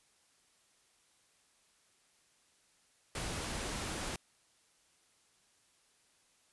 pink noise, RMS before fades -39 dBFS, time 3.15-4.16 s, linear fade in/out 2 ms, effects white hiss -70 dBFS RMS until 6.52 s + resampled to 24000 Hz

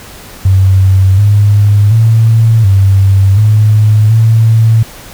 sine tone with pitch steps, 95.3 / 102.8 / 112.7 / 97.4 / 106.9 / 112.5 Hz, G2 / G#2 / A2 / G2 / A2 / A2, -48 / -17 / +42 / -11 / -49 / +39 cents, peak -3 dBFS, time 0.45-4.83 s, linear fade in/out 5 ms, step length 730 ms, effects pink hiss -31 dBFS RMS until 5.13 s

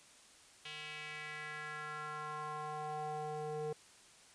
square tone with band-pass filter sweep, 152 Hz, D#3, 40 cents flat, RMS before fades -43 dBFS, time 0.65-3.73 s, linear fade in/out 5 ms, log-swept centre 3000 to 510 Hz, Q 3, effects white hiss -61 dBFS RMS until 4.34 s + resampled to 22050 Hz

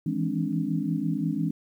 sine tone cluster, 161.3 / 167.1 / 207.1 / 264.7 / 293.7 Hz, E3 / E3 / G#3 / C4 / D4, -37 / +24 / -5 / +20 / 0 cents, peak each -31 dBFS, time 0.06-1.51 s, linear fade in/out 5 ms, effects 10-bit

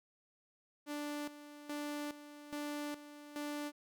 sawtooth tone with tremolo, 293.7 Hz, D4, in tune, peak -35 dBFS, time 0.86-3.72 s, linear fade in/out 50 ms, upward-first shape square, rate 1.2 Hz, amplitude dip 75%, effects none

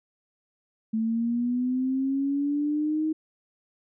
sine linear sweep, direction up, 219.4 to 315.5 Hz, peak -23 dBFS, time 0.93-3.13 s, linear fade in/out 10 ms, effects none

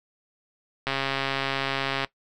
click train, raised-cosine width 0.3 ms, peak -10 dBFS, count 161, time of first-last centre 0.87-2.046 s, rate 136 Hz, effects noise-tail reverb RT60 0.1 s tail -19 dB re dry

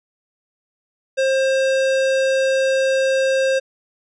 sine tone with hard clipping, 532 Hz, C5, 29 cents sharp, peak -17 dBFS, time 1.17-3.6 s, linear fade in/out 20 ms, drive 18 dB, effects resampled to 22050 Hz

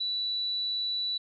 sine tone, 3951 Hz, B7, in tune, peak -28 dBFS, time 0-1.18 s, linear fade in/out 10 ms, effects none

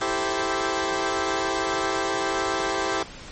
15% pulse chord, A minor seventh, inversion second, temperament equal with one note detuned, 329.6 / 390.6 / 440 / 523.3 Hz, E4 / G4 / A4 / C5, 0 / -6 / 0 / 0 cents, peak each -23 / -20 / -26 / -24 dBFS, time 0.01-3.03 s, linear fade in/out 5 ms, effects pink hiss -41 dBFS RMS until 3.31 s + MP3 32 kbps

